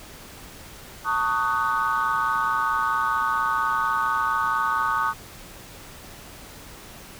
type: chord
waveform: sine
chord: D# half-diminished seventh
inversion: second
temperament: just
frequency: 896 / 1120.1 / 1244.5 / 1493.4 Hz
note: A5 / C#6 / D#6 / F#6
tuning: +31 / +18 / 0 / +16 cents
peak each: -27 / -25 / -24 / -27 dBFS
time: 1.04-5.14 s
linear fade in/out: 50 ms
effects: tanh soft clip ceiling -13 dBFS + pink hiss -43 dBFS RMS until 7.19 s